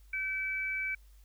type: tone pair together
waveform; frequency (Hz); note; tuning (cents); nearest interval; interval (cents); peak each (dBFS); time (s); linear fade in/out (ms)
sine; 1535 / 2300; G6 / D7; -37 / -37; perfect fifth; 700; -39 / -32; 0.13-0.95; 5
effects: added 50 Hz sine -54 dBFS peak until 1.24 s + white hiss -69 dBFS RMS until 1.24 s